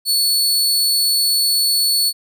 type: tone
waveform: sawtooth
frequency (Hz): 4424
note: C#8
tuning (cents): -4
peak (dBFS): -11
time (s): 0.05-2.13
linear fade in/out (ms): 50
effects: none